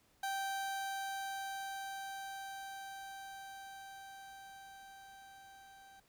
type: tone with level ramp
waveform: 30% pulse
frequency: 781 Hz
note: G5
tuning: 7 cents flat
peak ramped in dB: -33 to -54 dBFS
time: 0.23-6 s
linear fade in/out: 5 ms
effects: pink hiss -71 dBFS RMS until 6.08 s